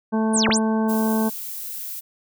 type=harmonic tone; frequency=220 Hz; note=A3; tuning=in tune; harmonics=1 / 2 / 3 / 4 / 5 / 7; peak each=-19 / -27 / -31 / -29 / -35 / -38 dBFS; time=0.12-1.3 s; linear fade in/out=20 ms
type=linear two-way sweep; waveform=sine; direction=down then up; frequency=10000 to 46.32 to 10000 Hz; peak=-19 dBFS; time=0.33-0.59 s; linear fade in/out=20 ms; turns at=0.49 s
type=noise; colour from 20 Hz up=violet; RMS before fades=-32 dBFS; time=0.88-2.01 s; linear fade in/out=20 ms
effects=none